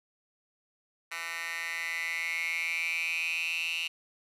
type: tone with high-pass filter sweep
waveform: 10% pulse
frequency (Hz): 166.9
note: E3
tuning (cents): +22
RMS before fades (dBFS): -33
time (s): 1.11-3.88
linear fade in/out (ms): 10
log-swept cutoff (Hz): 1700 to 2800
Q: 9.9
effects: resampled to 32000 Hz